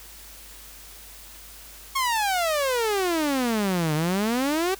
sawtooth exponential two-way sweep, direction down then up, 1102 to 148.9 to 393.3 Hz, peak -18 dBFS, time 1.95-4.75 s, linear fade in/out 10 ms, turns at 3.94 s, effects added 50 Hz sine -49 dBFS peak until 4.79 s + white hiss -45 dBFS RMS until 4.79 s

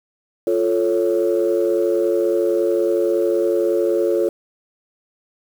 sine chord, F augmented, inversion none, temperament equal, 349.2 / 440 / 554.4 Hz, F4 / A4 / C#5, 0 / 0 / 0 cents, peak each -18 / -19 / -20 dBFS, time 0.47-4.29 s, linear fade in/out 2 ms, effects tanh soft clip ceiling -8 dBFS + 7-bit

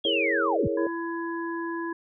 sine linear sweep, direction down, 3336 to 34.65 Hz, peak -24 dBFS, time 0.04-0.68 s, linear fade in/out 10 ms
sine chord, A# half-diminished seventh, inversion second, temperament equal, 329.6 / 415.3 / 466.2 / 554.4 Hz, E4 / G#4 / A#4 / C#5, 0 / 0 / 0 / 0 cents, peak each -30 dBFS, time 0.05-0.87 s, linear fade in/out 2 ms
harmonic tone, 335 Hz, E4, 28 cents sharp, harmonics 1 / 3 / 5, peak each -30 / -35 / -37 dBFS, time 0.77-1.93 s, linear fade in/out 5 ms
effects none

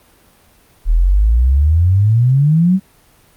sine exponential sweep, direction up, 38.18 to 195.8 Hz, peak -8 dBFS, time 0.85-2.8 s, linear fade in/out 50 ms, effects pink hiss -50 dBFS RMS until 3.36 s + Opus 32 kbps

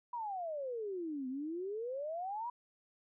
sine exponential two-way sweep, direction down then up, 987.8 to 251.5 to 987.8 Hz, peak -37 dBFS, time 0.13-2.5 s, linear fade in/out 5 ms, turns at 1.28 s, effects none

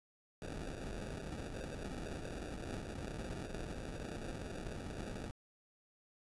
pink noise with sample-and-hold, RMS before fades -44 dBFS, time 0.42-5.31 s, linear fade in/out 0 ms, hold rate 1050 Hz, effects resampled to 24000 Hz

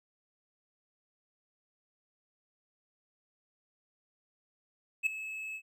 triangle tone with ADSR envelope, 2592 Hz, E7, 30 cents flat, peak -21 dBFS, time 5.03-5.62 s, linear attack 35 ms, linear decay 5 ms, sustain -15 dB, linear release 68 ms, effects none

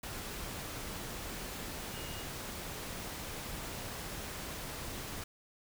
sine tone in noise, 2863 Hz, F7, 42 cents sharp, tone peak -50 dBFS, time 1.93-2.24 s, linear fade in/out 5 ms, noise pink, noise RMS -42 dBFS, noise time 0.03-5.24 s, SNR -11 dB, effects none

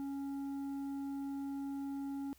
triangle tone with tanh clipping, 277.2 Hz, C#4, in tune, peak -39 dBFS, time 0-2.33 s, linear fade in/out 0 ms, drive 11 dB, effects added 66 Hz sine -66 dBFS peak until 2.38 s + white hiss -67 dBFS RMS until 2.38 s

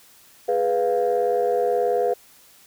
sine chord, F diminished, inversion first, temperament equal, 415.3 / 493.9 / 698.5 Hz, Ab4 / Cb5 / F5, 0 / 0 / 0 cents, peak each -23 / -20 / -23 dBFS, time 0.48-2.14 s, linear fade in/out 10 ms, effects tanh soft clip ceiling -12 dBFS + white hiss -52 dBFS RMS until 2.66 s

